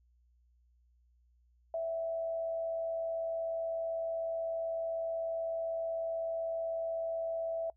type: tone with frequency modulation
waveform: sine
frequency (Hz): 659.3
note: E5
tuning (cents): 0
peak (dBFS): -32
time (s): 1.74-7.7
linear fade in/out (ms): 2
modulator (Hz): 96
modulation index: 0.21
effects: noise-tail reverb RT60 0.1 s tail -24 dB re dry + added 60 Hz sine -65 dBFS peak until 7.76 s